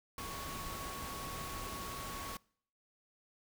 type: tone in noise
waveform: sine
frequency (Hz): 1111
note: C#6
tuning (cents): +4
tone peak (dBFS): -45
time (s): 0.18-2.37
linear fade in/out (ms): 2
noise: pink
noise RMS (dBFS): -44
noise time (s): 0.18-2.37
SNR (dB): -4
effects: noise-tail reverb RT60 0.6 s tail -25 dB re dry

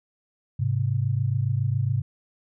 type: tone pair together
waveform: sine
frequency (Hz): 104.8 / 132.04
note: G#2 / C3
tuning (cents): +16 / +16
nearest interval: major third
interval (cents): 400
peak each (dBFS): -24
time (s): 0.59-2.02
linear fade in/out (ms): 10
effects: none

